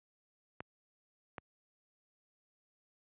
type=clicks; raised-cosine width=0.5 ms; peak=-26 dBFS; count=2; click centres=0.605 / 1.382 s; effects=high-pass 80 Hz 12 dB/octave + resampled to 8000 Hz